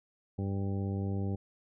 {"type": "harmonic tone", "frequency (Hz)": 98.2, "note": "G2", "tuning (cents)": 4, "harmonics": [1, 2, 3, 4, 5, 6, 8], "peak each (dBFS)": [-32, -36, -42, -43, -47, -52, -50], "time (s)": [0.38, 1.36], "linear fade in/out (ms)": 10, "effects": []}